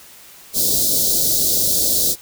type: band-stop noise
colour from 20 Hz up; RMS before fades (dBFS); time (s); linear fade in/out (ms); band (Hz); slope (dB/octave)
white; -17; 0.53-2.16; 50; 620 to 3800; 48
effects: white hiss -43 dBFS RMS until 2.21 s